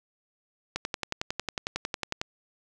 click train, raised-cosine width 0.2 ms, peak -12 dBFS, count 17, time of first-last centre 0.76-2.215 s, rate 11 Hz, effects none

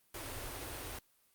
pink band-stop noise, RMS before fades -43 dBFS, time 0.14-0.99 s, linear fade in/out 5 ms, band 130 to 260 Hz, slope 48 dB/octave, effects white hiss -71 dBFS RMS until 1.34 s + Opus 32 kbps

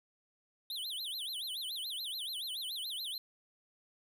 square tone with vibrato, 3520 Hz, A7, in tune, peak -38 dBFS, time 0.7-3.18 s, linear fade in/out 2 ms, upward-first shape sine, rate 7 Hz, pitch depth 300 cents each way, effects none

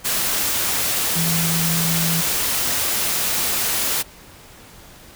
sine tone in noise, 165.6 Hz, E3, 8 cents sharp, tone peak -21 dBFS, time 1.15-2.22 s, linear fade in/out 20 ms, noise white, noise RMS -21 dBFS, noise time 0.04-4.03 s, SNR -3 dB, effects pink hiss -44 dBFS RMS until 5.15 s

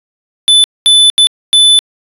square tone bursts at uneven times, 3500 Hz, A7, 10 cents flat, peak -4 dBFS, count 4, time 0.48-0.64 / 0.86-1.1 / 1.18-1.27 / 1.53-1.79 s, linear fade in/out 0 ms, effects resampled to 32000 Hz

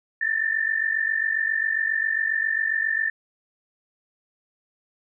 sine tone pair together, 1760 / 1807.4 Hz, A6 / A6, 0 / +46 cents, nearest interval unison, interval 46 cents, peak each -24 dBFS, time 0.21-3.1 s, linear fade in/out 5 ms, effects none

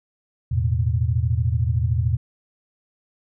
sine chord, E suspended fourth, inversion none, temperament equal, 82.41 / 110 / 123.47 Hz, E2 / A2 / B2, 0 / 0 / 0 cents, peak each -22 / -22 / -23 dBFS, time 0.51-2.17 s, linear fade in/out 10 ms, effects none

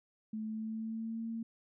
sine tone with pitch glide, 217.5 to 227.3 Hz, A3 to A#3, -20 to -43 cents, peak -36 dBFS, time 0.33-1.43 s, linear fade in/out 5 ms, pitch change +77 cents, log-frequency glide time 0.44-1.25 s, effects none

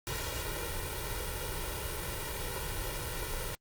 pink noise with comb filter, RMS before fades -36 dBFS, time 0.07-3.55 s, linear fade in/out 0 ms, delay 2.1 ms, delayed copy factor +0.9, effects Opus 48 kbps

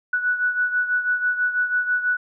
sine beating tone pair, 1476 / 1482.1 Hz, F#6 / F#6, -5 / +2 cents, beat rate 6.1 Hz, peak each -20 / -26 dBFS, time 0.13-2.17 s, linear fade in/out 5 ms, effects none

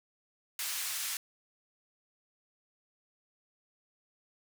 white band-pass noise, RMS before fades -36 dBFS, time 0.59-1.17 s, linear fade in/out 2 ms, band 1400 to 14000 Hz, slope 12 dB/octave, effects none

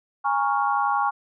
sine chord, Bb minor seventh, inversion third, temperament equal with one note detuned, 821.1 / 932.3 / 1108.7 / 1396.9 Hz, Ab5 / Bb5 / Db6 / F6, -20 / 0 / 0 / 0 cents, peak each -23 / -29 / -24 / -29 dBFS, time 0.24-1.11 s, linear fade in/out 20 ms, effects none

